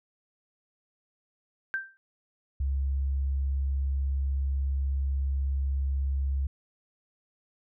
sine tone with exponential decay, 1568 Hz, G6, in tune, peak -24 dBFS, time 1.74-1.97 s, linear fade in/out 0 ms, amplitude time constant 49 ms
sine tone, 68.2 Hz, C#2, 28 cents flat, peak -25 dBFS, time 2.6-6.47 s, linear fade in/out 5 ms
effects none

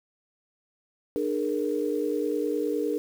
sine tone cluster, 300.6 / 419.6 / 469.4 Hz, D4 / G#4 / A#4, +40 / +18 / +12 cents, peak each -29 dBFS, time 1.16-2.98 s, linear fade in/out 0 ms, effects 8-bit

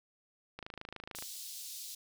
click train, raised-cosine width 0.3 ms, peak -27 dBFS, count 18, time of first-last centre 0.59-1.224 s, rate 26.8 Hz
pink high-pass noise, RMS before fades -45 dBFS, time 1.15-1.95 s, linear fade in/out 5 ms, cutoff 3900 Hz, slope 24 dB/octave
effects none

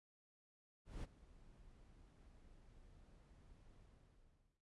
brown noise with ADSR envelope, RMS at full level -45 dBFS, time 0.85-4.62 s, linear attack 180 ms, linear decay 30 ms, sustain -19 dB, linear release 820 ms, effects resampled to 24000 Hz

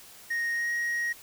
triangle tone with pitch glide, 1864.7 to 1885.3 Hz, A#6 to A#6, 0 to +19 cents, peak -25 dBFS, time 0.3-1.13 s, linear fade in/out 10 ms, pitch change +19 cents, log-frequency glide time 0.53-0.71 s, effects white hiss -50 dBFS RMS until 1.22 s

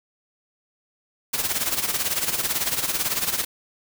white noise with tremolo, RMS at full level -22 dBFS, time 1.33-3.45 s, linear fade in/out 10 ms, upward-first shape sine, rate 18 Hz, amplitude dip 70%, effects none

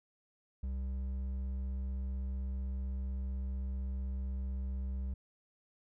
triangle tone with hard clipping, 65.41 Hz, C2, in tune, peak -36 dBFS, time 0.63-5.14 s, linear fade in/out 5 ms, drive 9 dB, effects none

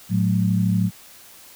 sine tone cluster, 110.1 / 182.1 / 215 Hz, A2 / F#3 / A3, +2 / -27 / -40 cents, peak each -21 / -19 / -26 dBFS, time 0.09-0.91 s, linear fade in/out 50 ms, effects white hiss -46 dBFS RMS until 1.55 s

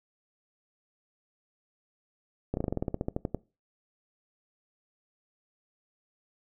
slowing click train, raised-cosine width 2 ms, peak -16 dBFS, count 15, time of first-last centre 2.54-3.347 s, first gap 31 ms, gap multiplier 1.09, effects noise-tail reverb RT60 0.3 s tail -22 dB re dry

